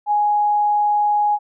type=tone; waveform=sine; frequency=832 Hz; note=G#5; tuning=3 cents sharp; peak=-14 dBFS; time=0.06-1.39 s; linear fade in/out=50 ms; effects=none